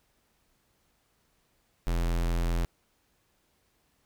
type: tone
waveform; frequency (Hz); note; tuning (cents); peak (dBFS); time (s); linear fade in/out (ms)
square; 42.53; F1; -45; -26; 1.87-2.65; 0
effects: pink hiss -71 dBFS RMS until 4.05 s